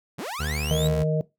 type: linear sweep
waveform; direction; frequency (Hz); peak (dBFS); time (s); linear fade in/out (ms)
sawtooth; up; 97.6 to 3951; -27; 0.18-0.88; 10
type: tone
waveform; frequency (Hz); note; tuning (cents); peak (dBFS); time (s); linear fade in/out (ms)
25% pulse; 74.9; D2; +35; -23; 0.39-1.04; 20
type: harmonic tone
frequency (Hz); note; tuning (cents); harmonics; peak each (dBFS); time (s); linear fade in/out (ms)
155.56; D#3; 0; 1 / 3 / 4; -22 / -27 / -28; 0.71-1.21; 0
effects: noise-tail reverb RT60 0.2 s tail -19 dB re dry